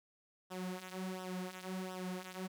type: tone with flanger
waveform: sawtooth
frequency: 185 Hz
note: F#3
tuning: in tune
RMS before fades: -43 dBFS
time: 0.5-2.48 s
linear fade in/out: 20 ms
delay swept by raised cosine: 0.44 to 5.64 ms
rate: 1.4 Hz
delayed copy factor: -0.75
effects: none